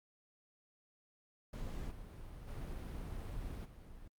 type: noise with level steps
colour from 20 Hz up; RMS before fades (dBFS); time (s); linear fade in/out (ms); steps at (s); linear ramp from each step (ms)
brown; -43 / -49 / -43 / -53; 1.53-4.08; 5; 1.9 / 2.47 / 3.64; 20
effects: Opus 48 kbps